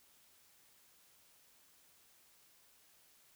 silence, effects white hiss -67 dBFS RMS until 3.35 s

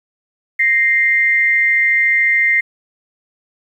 sine tone pair together, 1859.1 / 2093 Hz, A#6 / C7, -5 / 0 cents, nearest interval major second, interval 205 cents, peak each -16 / -12 dBFS, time 0.59-2.61 s, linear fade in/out 10 ms, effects 8-bit

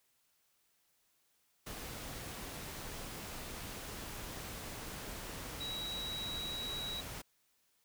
sine tone in noise, 3873 Hz, B7, 35 cents flat, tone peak -39 dBFS, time 5.6-7.01 s, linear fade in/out 10 ms, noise pink, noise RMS -45 dBFS, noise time 1.66-7.22 s, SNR +3 dB, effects white hiss -75 dBFS RMS until 7.84 s

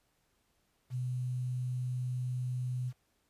sine tone with quantisation, 125.6 Hz, B2, 30 cents sharp, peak -32 dBFS, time 0.9-2.93 s, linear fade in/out 50 ms, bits 10, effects pink hiss -75 dBFS RMS until 3.29 s + resampled to 32000 Hz

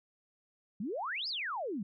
sine exponential two-way sweep, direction up then down, 180 to 5274 to 180 Hz, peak -34 dBFS, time 0.8-1.83 s, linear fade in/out 5 ms, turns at 1.28 s, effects none

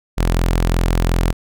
sawtooth tone, 42.77 Hz, F1, 35 cents flat, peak -10 dBFS, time 0.17-1.33 s, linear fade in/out 20 ms, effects none

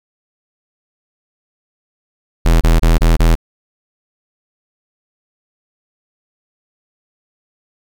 square tone bursts, 41.2 Hz, E1, in tune, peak -8 dBFS, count 5, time 2.45-3.354 s, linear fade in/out 10 ms, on 160 ms, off 26 ms, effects 8-bit

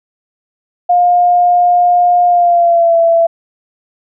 sine tone with pitch glide, 709 to 669.2 Hz, F5 to E5, +26 to +26 cents, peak -6 dBFS, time 0.89-3.27 s, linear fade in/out 10 ms, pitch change -100 cents, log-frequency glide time 2.26-2.97 s, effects none

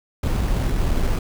brown noise with sample-and-hold, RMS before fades -20 dBFS, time 0.23-1.19 s, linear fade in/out 5 ms, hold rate 3675 Hz, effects none

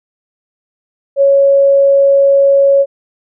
sine tone, 554.4 Hz, C#5, in tune, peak -5 dBFS, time 1.16-2.86 s, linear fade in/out 50 ms, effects none

